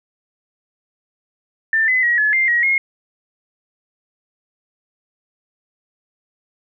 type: tone with pitch steps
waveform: sine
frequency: 1785 / 2022 / 1905 / 1711 / 2101 / 1901 / 2151 Hz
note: A6 / B6 / A#6 / A6 / C7 / A#6 / C7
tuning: +24 / +40 / +37 / -49 / +7 / +33 / +47 cents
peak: -13 dBFS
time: 1.73-2.78 s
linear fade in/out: 2 ms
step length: 150 ms
effects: none